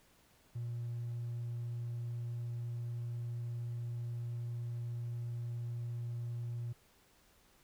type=tone; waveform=triangle; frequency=118.7 Hz; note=A#2; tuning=32 cents sharp; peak=-34 dBFS; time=0.55-6.73 s; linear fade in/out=10 ms; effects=tanh soft clip ceiling -33 dBFS + pink hiss -67 dBFS RMS until 7.63 s